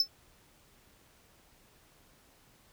triangle tone with exponential decay, 5274 Hz, E8, in tune, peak -18 dBFS, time 0-0.08 s, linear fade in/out 2 ms, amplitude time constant 17 ms, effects pink hiss -63 dBFS RMS until 2.72 s

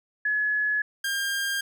sine / sawtooth tone pair in turn, 1699 / 1604.9 Hz, G#6 / G6, +39 / +40 cents, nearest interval minor second, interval 99 cents, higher first, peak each -22 dBFS, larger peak neither, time 0.25-0.82 / 1.04-1.61 s, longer neither, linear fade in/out 5 ms, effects none

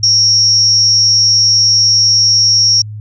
sine tone with amplitude modulation, 5570 Hz, F8, 5 cents flat, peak -3 dBFS, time 0.03-2.82 s, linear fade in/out 5 ms, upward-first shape sine, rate 300 Hz, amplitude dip 75%, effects added 106 Hz sine -23 dBFS peak until 3 s

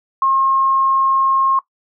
sine tone, 1074 Hz, C6, 45 cents sharp, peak -12 dBFS, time 0.22-1.59 s, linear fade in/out 2 ms, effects noise-tail reverb RT60 0.1 s tail -18 dB re dry

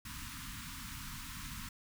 pink band-stop noise, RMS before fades -45 dBFS, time 0.05-1.69 s, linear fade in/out 5 ms, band 290 to 940 Hz, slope 96 dB/octave, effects none

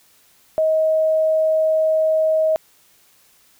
sine tone, 632 Hz, D#5, 27 cents sharp, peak -14 dBFS, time 0.58-2.56 s, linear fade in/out 0 ms, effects white hiss -55 dBFS RMS until 3.59 s

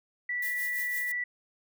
sine tone, 1961 Hz, B6, 13 cents flat, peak -29 dBFS, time 0.29-1.24 s, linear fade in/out 5 ms
violet noise with tremolo, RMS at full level -37 dBFS, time 0.42-1.12 s, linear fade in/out 5 ms, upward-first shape triangle, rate 5.9 Hz, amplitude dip 70%
effects none

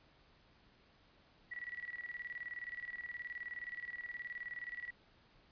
sine tone with tremolo, 1939 Hz, B6, 32 cents flat, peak -40 dBFS, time 1.51-4.91 s, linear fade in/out 10 ms, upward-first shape square, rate 19 Hz, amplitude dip 75%, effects pink hiss -67 dBFS RMS until 5.51 s + resampled to 11025 Hz

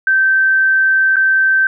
sine tone with dropouts, 1553 Hz, G6, 17 cents flat, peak -9 dBFS, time 0.07-1.67 s, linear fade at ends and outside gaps 2 ms, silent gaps 1.159-1.166 s, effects none

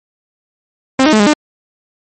sawtooth tone with pitch steps, 264 / 309.4 / 215.7 / 205.2 / 300.6 Hz, C4 / D#4 / A3 / G#3 / D4, +16 / -10 / -34 / -21 / +40 cents, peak -3 dBFS, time 0.99-1.335 s, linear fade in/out 5 ms, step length 69 ms, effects MP3 32 kbps

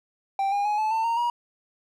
triangle tone with pitch steps, 784 / 810.2 / 837.4 / 865.4 / 894.4 / 924.3 / 955.2 Hz, G5 / G#5 / G#5 / A5 / A5 / A#5 / A#5, 0 / -43 / +14 / -29 / +28 / -15 / +42 cents, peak -20 dBFS, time 0.39-1.3 s, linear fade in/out 2 ms, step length 130 ms, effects none

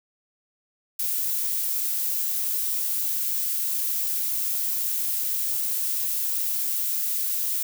violet noise, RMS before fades -26 dBFS, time 0.99-7.63 s, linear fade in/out 5 ms, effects none

